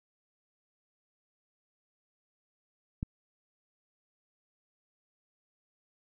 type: click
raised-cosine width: 5 ms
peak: -20 dBFS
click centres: 3.029 s
effects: none